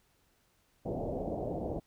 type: low-pass noise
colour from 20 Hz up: white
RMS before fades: -36 dBFS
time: 0.85-1.8 s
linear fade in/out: 10 ms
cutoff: 700 Hz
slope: 48 dB/octave
effects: pink hiss -71 dBFS RMS until 1.86 s